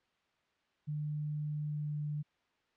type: tone with pitch glide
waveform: sine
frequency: 150 to 148.79 Hz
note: D3 to D3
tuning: +37 to +23 cents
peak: -34 dBFS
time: 0.87-2.23 s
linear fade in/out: 20 ms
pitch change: -14 cents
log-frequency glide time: 1.5-1.99 s
effects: white hiss -75 dBFS RMS until 2.76 s + low-pass 3000 Hz 12 dB/octave